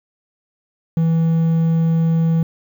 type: tone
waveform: triangle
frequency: 163.9 Hz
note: E3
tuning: 10 cents flat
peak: -11 dBFS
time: 0.97-2.43 s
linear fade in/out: 2 ms
effects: 8-bit